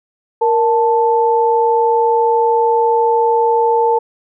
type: tone pair together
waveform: sine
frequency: 466.2 / 880.1 Hz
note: A#4 / A5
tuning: 0 / 0 cents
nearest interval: major seventh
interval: 1100 cents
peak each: -13 dBFS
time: 0.41-3.99 s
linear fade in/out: 10 ms
effects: none